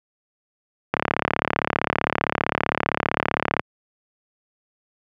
click train, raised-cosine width 0.5 ms, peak -3 dBFS, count 95, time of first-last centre 0.94-3.595 s, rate 35.4 Hz, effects high-pass 100 Hz 12 dB/octave

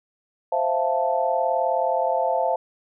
sine chord, F major seventh, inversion second, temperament equal, 523.3 / 659.3 / 698.5 / 880 Hz, C5 / E5 / F5 / A5, 0 / 0 / 0 / 0 cents, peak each -25 dBFS, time 0.52-2.56 s, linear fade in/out 5 ms, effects none

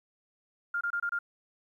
sine tone bursts, 1403 Hz, F6, 8 cents sharp, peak -28 dBFS, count 5, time 0.74-1.189 s, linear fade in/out 5 ms, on 69 ms, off 26 ms, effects 11-bit

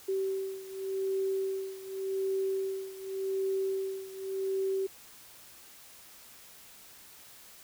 sine beating tone pair, 384.7 / 385.57 Hz, G4 / G4, -33 / -29 cents, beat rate 0.87 Hz, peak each -32 / -35 dBFS, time 0.08-4.87 s, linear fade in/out 10 ms, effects white hiss -53 dBFS RMS until 7.63 s

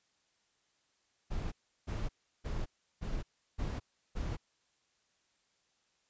brown noise bursts, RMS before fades -36 dBFS, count 6, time 1.3-4.37 s, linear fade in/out 20 ms, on 220 ms, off 350 ms, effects white hiss -75 dBFS RMS until 6.09 s + resampled to 16000 Hz

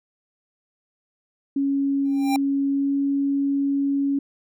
sine tone with pitch glide, 277.2 to 278.8 Hz, C#4 to C#4, 0 to +10 cents, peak -19 dBFS, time 1.56-4.19 s, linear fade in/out 5 ms, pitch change +10 cents, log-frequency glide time 2.7-2.94 s
square tone with exponential growth, 793 Hz, G5, 20 cents sharp, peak -20 dBFS, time 2.05-2.36 s, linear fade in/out 1 ms, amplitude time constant 67 ms
effects none

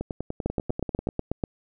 two click trains, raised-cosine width 2 ms, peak -12 / -16 dBFS, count 9 / 12, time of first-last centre 0.46-1.438 / 0.01-1.088 s, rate 8.18 / 10.2 Hz, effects none

